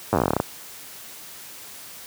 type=slowing click train; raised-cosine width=1 ms; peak=-5 dBFS; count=15; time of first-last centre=0.13-0.401 s; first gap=9 ms; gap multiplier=1.11; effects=white hiss -41 dBFS RMS until 2.06 s + high-pass 80 Hz 12 dB/octave